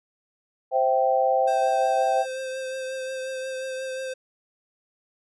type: chord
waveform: sine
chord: C major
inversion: none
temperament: equal with one note detuned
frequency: 523.3 / 659.3 / 777.7 Hz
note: C5 / E5 / G5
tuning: 0 / 0 / -14 cents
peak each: -22 / -25 / -22 dBFS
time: 0.71-2.26 s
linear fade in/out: 50 ms
type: tone with vibrato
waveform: square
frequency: 523.3 Hz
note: C5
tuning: in tune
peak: -30 dBFS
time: 1.47-4.14 s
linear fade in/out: 10 ms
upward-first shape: triangle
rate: 5.6 Hz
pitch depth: 22 cents each way
effects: resampled to 24000 Hz